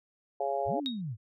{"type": "harmonic tone", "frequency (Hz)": 138.59, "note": "C#3", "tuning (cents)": 0, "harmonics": [3, 4, 5, 6], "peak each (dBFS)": [-36, -33, -32, -36], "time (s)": [0.4, 0.8], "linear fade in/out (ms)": 5}
{"type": "linear two-way sweep", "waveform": "sine", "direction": "up then down", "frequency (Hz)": [45, 311.6, 95], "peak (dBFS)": -33, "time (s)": [0.65, 1.17], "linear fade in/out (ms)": 50, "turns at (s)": 0.78}
{"type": "tone with exponential decay", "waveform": "sine", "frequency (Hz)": 3757, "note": "A#7", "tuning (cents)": 13, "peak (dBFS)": -27, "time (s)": [0.86, 1.01], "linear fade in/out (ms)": 0, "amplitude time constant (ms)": 31}
{"effects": []}